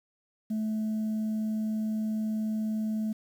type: tone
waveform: sine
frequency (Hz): 217.1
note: A3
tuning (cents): -23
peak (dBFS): -25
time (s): 0.5-3.13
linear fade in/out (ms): 10
effects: tanh soft clip ceiling -26 dBFS + 9-bit